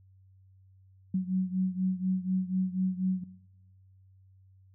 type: beating tone pair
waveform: sine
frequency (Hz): 185 / 189.1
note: F#3 / F#3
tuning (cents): 0 / +38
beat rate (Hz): 4.1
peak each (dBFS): -28 / -32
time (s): 1.14-3.24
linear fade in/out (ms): 5
effects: noise-tail reverb RT60 1.0 s tail -19 dB re dry + added 95 Hz sine -56 dBFS peak until 4.74 s